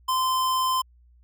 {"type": "tone", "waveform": "square", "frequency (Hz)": 1034, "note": "C6", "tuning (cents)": -21, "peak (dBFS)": -22, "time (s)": [0.08, 0.82], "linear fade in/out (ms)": 10, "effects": ["added 60 Hz sine -53 dBFS peak until 1.23 s"]}